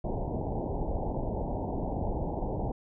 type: low-pass noise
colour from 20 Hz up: pink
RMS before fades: -32 dBFS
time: 0.04-2.72 s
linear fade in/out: 5 ms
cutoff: 920 Hz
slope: 96 dB/octave
effects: none